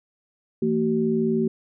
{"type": "tone cluster", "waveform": "sine", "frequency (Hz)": [166.2, 226.2, 379.7], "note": ["E3", "A3", "F#4"], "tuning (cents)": [15, 48, 45], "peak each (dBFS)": [-29, -22, -23], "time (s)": [0.62, 1.48], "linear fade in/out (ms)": 5, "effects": []}